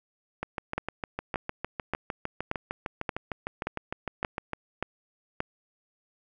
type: two click trains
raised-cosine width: 0.5 ms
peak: -13 / -16 dBFS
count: 9 / 28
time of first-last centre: 0.78-5.404 / 0.43-4.533 s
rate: 1.73 / 6.58 Hz
effects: none